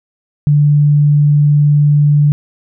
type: tone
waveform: sine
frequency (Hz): 146.83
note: D3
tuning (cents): 0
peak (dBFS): -6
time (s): 0.47-2.32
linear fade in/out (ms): 0
effects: none